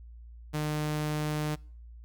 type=tone; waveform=sawtooth; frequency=151.5 Hz; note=D#3; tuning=46 cents flat; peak=-25 dBFS; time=0.53-1.56 s; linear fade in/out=20 ms; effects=noise-tail reverb RT60 0.5 s tail -25 dB re dry + added 58 Hz sine -45 dBFS peak until 2.04 s